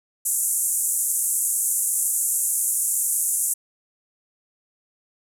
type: band-pass noise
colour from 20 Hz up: white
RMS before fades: -23 dBFS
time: 0.25-3.54 s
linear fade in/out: 10 ms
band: 7200 to 12000 Hz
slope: 48 dB/octave
effects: none